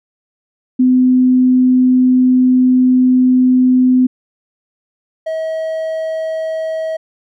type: tone pair in turn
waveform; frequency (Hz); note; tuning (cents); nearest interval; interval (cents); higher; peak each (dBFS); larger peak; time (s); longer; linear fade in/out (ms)
sine / triangle; 254.1 / 640.3; B3 / D#5; +49 / +49; octave + major third; 1600; second; -7 / -15; first; 0.79-4.07 / 5.26-6.97; first; 10
effects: none